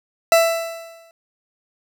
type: tone with exponential decay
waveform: 40% pulse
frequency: 664 Hz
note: E5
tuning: 12 cents sharp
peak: -8 dBFS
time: 0.32-1.11 s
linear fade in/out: 1 ms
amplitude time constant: 170 ms
effects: none